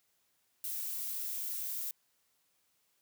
violet noise, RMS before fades -38 dBFS, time 0.64-1.91 s, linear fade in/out 2 ms, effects white hiss -75 dBFS RMS until 3.01 s + high-pass 60 Hz 12 dB/octave

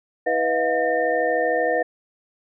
sine tone cluster, 323.3 / 491.9 / 638 / 711 / 1811 Hz, E4 / B4 / D#5 / F5 / A6, -34 / -7 / +43 / +31 / +49 cents, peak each -31 / -22 / -25 / -24 / -26 dBFS, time 0.26-1.83 s, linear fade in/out 10 ms, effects none

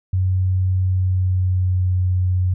sine tone with pitch glide, 93 to 91.51 Hz, F#2 to F#2, +9 to -19 cents, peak -15 dBFS, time 0.13-2.54 s, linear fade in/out 5 ms, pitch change -28 cents, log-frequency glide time 0.83-1.95 s, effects none

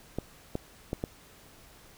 clicks, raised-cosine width 2 ms, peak -17 dBFS, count 4, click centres 0.186 / 0.554 / 0.931 / 1.039 s, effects pink hiss -55 dBFS RMS until 1.97 s

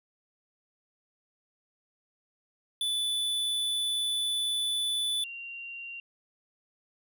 square / sine tone pair in turn, 3482 / 2764 Hz, A7 / F7, -19 / -19 cents, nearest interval major third, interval 400 cents, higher first, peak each -28 / -38 dBFS, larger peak first, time 2.81-5.24 / 5.24-6 s, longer first, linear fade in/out 2 ms, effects none

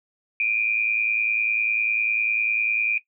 sine tone pair together, 2365 / 2475 Hz, D7 / D#7, +12 / -10 cents, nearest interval minor second, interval 78 cents, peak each -23 / -22 dBFS, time 0.4-2.98 s, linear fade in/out 2 ms, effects noise-tail reverb RT60 0.1 s tail -17 dB re dry

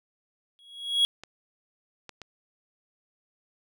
triangle tone with exponential growth, 3322 Hz, G#7, in tune, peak -15 dBFS, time 0.59-1.05 s, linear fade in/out 0 ms, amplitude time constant 100 ms
clicks, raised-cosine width 0.2 ms, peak -24 dBFS, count 3, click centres 1.236 / 2.093 / 2.217 s
effects none

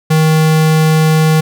square tone, 157.4 Hz, D#3, 20 cents sharp, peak -8 dBFS, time 0.1-1.41 s, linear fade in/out 10 ms, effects none

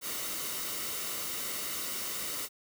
white noise with comb filter, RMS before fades -36 dBFS, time 0.01-2.49 s, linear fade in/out 50 ms, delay 1.2 ms, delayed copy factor -0.5, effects none

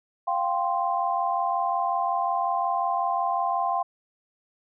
sine chord, F suspended second, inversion none, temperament equal, 698.5 / 784 / 1046.5 Hz, F5 / G5 / C6, 0 / 0 / 0 cents, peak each -27 dBFS, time 0.27-3.83 s, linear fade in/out 10 ms, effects none

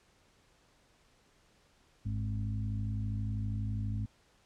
harmonic tone with a mistuned harmonic, 52.3 Hz, G#1, 13 cents sharp, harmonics 1 / 2 / 4 / 5, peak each -39 / -33 / -42 / -47 dBFS, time 2.05-4.06 s, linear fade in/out 10 ms, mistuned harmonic 5, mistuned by +18 cents, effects pink hiss -67 dBFS RMS until 4.45 s + low-pass 8000 Hz 12 dB/octave

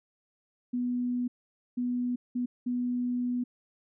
sine tone bursts at uneven times, 246 Hz, B3, 7 cents flat, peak -27 dBFS, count 4, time 0.73-1.28 / 1.77-2.16 / 2.35-2.46 / 2.66-3.44 s, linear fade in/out 10 ms, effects none

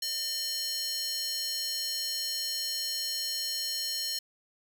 square tone with high-pass filter, 605 Hz, D#5, 49 cents flat, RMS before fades -33 dBFS, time 0.02-4.19 s, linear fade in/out 5 ms, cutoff 4400 Hz, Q 2.5, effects none

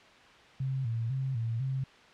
sine tone with vibrato, 123.47 Hz, B2, in tune, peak -29 dBFS, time 0.6-1.84 s, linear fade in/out 5 ms, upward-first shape square, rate 2 Hz, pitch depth 130 cents each way, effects white hiss -55 dBFS RMS until 2.13 s + low-pass 3000 Hz 12 dB/octave

